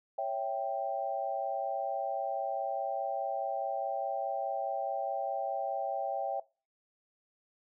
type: chord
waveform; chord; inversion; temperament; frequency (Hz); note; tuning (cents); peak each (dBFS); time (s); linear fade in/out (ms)
sine; C# diminished; none; equal; 554.4 / 659.3 / 784; C#5 / E5 / G5; 0 / 0 / 0; -37 / -35 / -34; 0.18-6.4; 5
effects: noise-tail reverb RT60 0.3 s tail -20 dB re dry